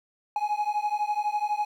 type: beating tone pair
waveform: triangle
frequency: 831 / 843 Hz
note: G#5 / G#5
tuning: +1 / +26 cents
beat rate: 12 Hz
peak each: -26 dBFS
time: 0.36-1.65 s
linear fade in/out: 2 ms
effects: 10-bit